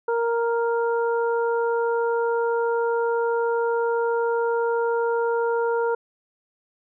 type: harmonic tone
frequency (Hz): 466.2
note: A#4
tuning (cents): 0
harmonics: 1 / 2 / 3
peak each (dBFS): -21 / -27 / -31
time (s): 0.08-5.95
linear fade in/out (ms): 5
effects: none